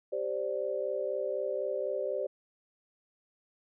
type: chord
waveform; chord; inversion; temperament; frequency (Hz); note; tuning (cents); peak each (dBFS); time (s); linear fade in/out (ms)
sine; G suspended fourth; none; equal; 392 / 523.3 / 587.3; G4 / C5 / D5; 0 / 0 / 0; -36 / -34 / -34; 0.12-2.27; 10
effects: none